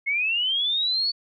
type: linear sweep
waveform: sine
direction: up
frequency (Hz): 2147 to 4480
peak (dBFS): -21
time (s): 0.06-1.12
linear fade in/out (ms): 20
effects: none